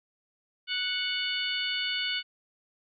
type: harmonic tone with a mistuned harmonic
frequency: 739 Hz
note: F#5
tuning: 2 cents flat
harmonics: 2 / 3 / 4 / 5 / 6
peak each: -36 / -35 / -31 / -37 / -37 dBFS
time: 0.67-2.23 s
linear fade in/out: 50 ms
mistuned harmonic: 5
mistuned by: -63 cents
effects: none